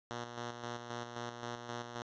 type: tone with tremolo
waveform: 5% pulse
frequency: 119.5 Hz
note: A#2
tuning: 43 cents sharp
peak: -28 dBFS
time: 0.11-2.02 s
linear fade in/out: 0 ms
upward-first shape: square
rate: 3.8 Hz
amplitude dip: 50%
effects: resampled to 16000 Hz

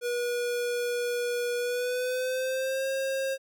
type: tone with pitch glide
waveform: square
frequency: 483.4 to 536.4 Hz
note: B4 to C5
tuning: -37 to +43 cents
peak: -28 dBFS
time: 0.01-3.38 s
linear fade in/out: 50 ms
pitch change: +180 cents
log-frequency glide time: 1.57-2.87 s
effects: none

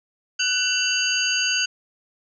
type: tone cluster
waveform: sine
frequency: 1491 / 2719 / 2976 / 4695 / 6480 Hz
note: F#6 / F7 / F#7 / D8 / G#8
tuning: +13 / -47 / +9 / -1 / -43 cents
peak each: -26 dBFS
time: 0.39-1.66 s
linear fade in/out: 10 ms
effects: none

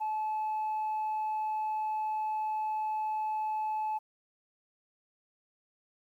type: tone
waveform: sine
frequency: 863 Hz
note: A5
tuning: 34 cents flat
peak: -28 dBFS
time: 0-3.99 s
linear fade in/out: 20 ms
effects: tanh soft clip ceiling -28 dBFS + 11-bit

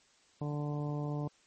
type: harmonic tone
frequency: 147.2 Hz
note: D3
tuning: 4 cents sharp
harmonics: 1 / 2 / 3 / 4 / 5 / 6 / 7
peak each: -34 / -40 / -44 / -46 / -48 / -50 / -51 dBFS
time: 0.41-1.28 s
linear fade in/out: 5 ms
effects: white hiss -66 dBFS RMS until 1.46 s + MP3 32 kbps

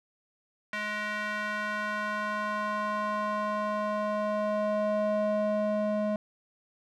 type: tone with band-pass filter sweep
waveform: square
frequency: 210.4 Hz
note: G#3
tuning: 23 cents sharp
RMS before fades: -30 dBFS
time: 0.73-6.16 s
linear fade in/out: 2 ms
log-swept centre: 1900 to 490 Hz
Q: 2.2
effects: none

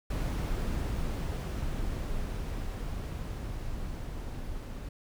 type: noise with level ramp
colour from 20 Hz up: brown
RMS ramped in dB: -30 to -39 dBFS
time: 0.1-4.89 s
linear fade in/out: 5 ms
effects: none

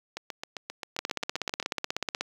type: two click trains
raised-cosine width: 0.2 ms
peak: -17 / -11 dBFS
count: 12 / 21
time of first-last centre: 0.17-1.627 / 0.99-2.21 s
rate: 7.55 / 16.4 Hz
effects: high-pass 200 Hz 12 dB/octave + 7-bit

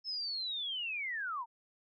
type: linear sweep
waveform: sine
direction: down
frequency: 5274 to 876 Hz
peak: -35 dBFS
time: 0.04-1.46 s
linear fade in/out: 50 ms
effects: none

